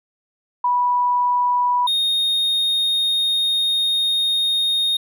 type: tone pair in turn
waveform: sine / triangle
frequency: 981 / 3704 Hz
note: B5 / A#7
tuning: -12 / -12 cents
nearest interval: octave + major seventh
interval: 2300 cents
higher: second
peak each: -15 dBFS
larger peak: neither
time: 0.64-1.87 / 1.87-4.97 s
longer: second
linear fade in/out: 5 ms
effects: none